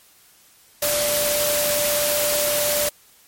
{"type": "tone in noise", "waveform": "sine", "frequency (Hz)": 589, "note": "D5", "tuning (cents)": 5, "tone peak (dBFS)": -22, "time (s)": [0.82, 2.89], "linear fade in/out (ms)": 5, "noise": "white", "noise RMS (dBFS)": -22, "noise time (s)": [0.82, 2.89], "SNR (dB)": -3, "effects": ["white hiss -53 dBFS RMS until 3.27 s", "MP3 64 kbps"]}